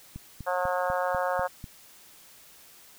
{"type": "click train", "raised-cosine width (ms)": 5, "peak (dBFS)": -26, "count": 7, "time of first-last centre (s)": [0.16, 1.641], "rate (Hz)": 4.05}
{"type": "harmonic tone", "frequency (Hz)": 180.8, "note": "F#3", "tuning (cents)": -40, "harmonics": [3, 4, 5, 6, 7, 8, 9], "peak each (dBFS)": [-29, -31, -33, -35, -36, -37, -38], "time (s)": [0.46, 1.48], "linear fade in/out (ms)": 20}
{"effects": ["white hiss -53 dBFS RMS until 2.98 s"]}